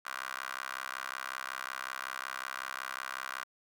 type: tone with high-pass filter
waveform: 15% pulse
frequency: 65.41 Hz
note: C2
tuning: in tune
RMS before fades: -40 dBFS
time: 0.05-3.44 s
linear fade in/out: 10 ms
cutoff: 1300 Hz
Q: 3.6
effects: none